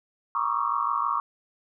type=tone cluster; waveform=sine; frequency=947 / 1100 / 1146 / 1213 / 1326 Hz; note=A#5 / C#6 / D6 / D#6 / E6; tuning=+27 / -14 / -43 / -44 / +10 cents; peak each=-31 / -27 / -30 / -30 / -35 dBFS; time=0.35-1.2 s; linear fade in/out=2 ms; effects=none